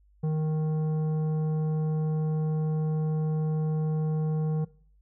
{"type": "tone with tanh clipping", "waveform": "sine", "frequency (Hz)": 155.56, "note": "D#3", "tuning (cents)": 0, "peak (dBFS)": -26, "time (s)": [0.23, 4.65], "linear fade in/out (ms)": 10, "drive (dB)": 10, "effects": ["noise-tail reverb RT60 0.5 s tail -21 dB re dry", "added 50 Hz sine -58 dBFS peak until 5.01 s"]}